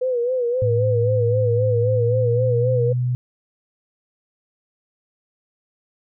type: tone with vibrato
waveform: sine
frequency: 493.9 Hz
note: B4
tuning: in tune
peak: -18 dBFS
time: 0.01-2.93 s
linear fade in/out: 10 ms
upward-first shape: sine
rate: 3.8 Hz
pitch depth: 82 cents each way
type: tone with pitch glide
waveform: sine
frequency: 110 to 124.19 Hz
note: A2 to B2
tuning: 0 to +10 cents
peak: -18 dBFS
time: 0.62-3.15 s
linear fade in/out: 0 ms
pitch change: +210 cents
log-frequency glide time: 1.84-2.99 s
effects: none